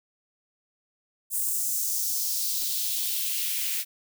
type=noise with high-pass filter sweep; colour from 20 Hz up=blue; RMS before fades=-28 dBFS; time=1.3-3.85 s; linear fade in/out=50 ms; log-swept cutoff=8700 to 2100 Hz; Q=1.9; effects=none